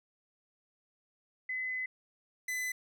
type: tone pair in turn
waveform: sine / 45% pulse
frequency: 2024 / 2011 Hz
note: B6 / B6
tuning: +42 / +31 cents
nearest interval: unison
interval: 11 cents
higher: first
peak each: -33 / -33 dBFS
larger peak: neither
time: 1.49-1.86 / 2.48-2.72 s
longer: first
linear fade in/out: 5 ms
effects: none